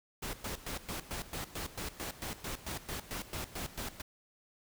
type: noise with tremolo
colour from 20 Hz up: pink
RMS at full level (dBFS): -39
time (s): 0.22-4.02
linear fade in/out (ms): 10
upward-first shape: square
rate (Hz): 4.5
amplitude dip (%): 80
effects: none

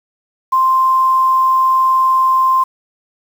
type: tone with quantisation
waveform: sine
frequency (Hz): 1046.5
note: C6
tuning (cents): 0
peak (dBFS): -9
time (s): 0.52-2.64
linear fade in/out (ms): 10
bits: 6
effects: none

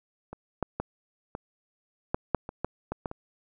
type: clicks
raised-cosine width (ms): 1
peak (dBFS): -25 / -13 / -15 / -20 / -11 / -8 / -22 / -14 / -17 / -17 / -23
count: 11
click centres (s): 0.33 / 0.627 / 0.8 / 1.351 / 2.145 / 2.347 / 2.491 / 2.646 / 2.92 / 3.058 / 3.114
effects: none

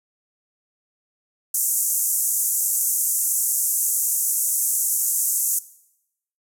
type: band-pass noise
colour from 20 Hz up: white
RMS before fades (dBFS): -22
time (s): 1.54-5.59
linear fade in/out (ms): 5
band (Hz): 6500 to 14000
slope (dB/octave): 48
effects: noise-tail reverb RT60 0.8 s tail -18 dB re dry

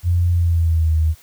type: tone with pitch glide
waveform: sine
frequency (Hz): 87.31 to 79.14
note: F2 to D#2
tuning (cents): 0 to +30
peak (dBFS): -13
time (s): 0.03-1.15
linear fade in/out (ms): 50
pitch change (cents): -170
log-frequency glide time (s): 0.31-0.93
effects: white hiss -49 dBFS RMS until 1.22 s

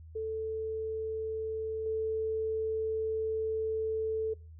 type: tone with level steps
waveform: sine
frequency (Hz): 440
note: A4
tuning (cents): 0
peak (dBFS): -32 / -29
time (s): 0.15-4.34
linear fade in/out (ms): 10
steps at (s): 1.86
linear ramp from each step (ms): 2
effects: noise-tail reverb RT60 0.4 s tail -25 dB re dry + added 80 Hz sine -47 dBFS peak until 4.59 s

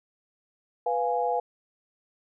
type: chord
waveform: sine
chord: F diminished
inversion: second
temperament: equal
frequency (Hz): 493.9 / 698.5 / 830.6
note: Cb5 / F5 / Ab5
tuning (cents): 0 / 0 / 0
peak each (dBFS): -28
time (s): 0.86-1.4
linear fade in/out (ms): 5
effects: none

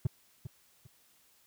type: tone with echo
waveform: triangle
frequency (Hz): 124.9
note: B2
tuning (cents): +20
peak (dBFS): -22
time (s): 0.05-0.07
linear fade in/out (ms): 5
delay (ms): 400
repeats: 2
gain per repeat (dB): -12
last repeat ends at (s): 0.87
effects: white hiss -66 dBFS RMS until 1.46 s

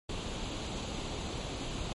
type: noise with comb filter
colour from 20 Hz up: pink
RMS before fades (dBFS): -37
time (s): 0.09-1.93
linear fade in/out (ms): 5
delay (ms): 0.28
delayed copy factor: +0.55
effects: low-pass 6000 Hz 12 dB/octave + MP3 48 kbps

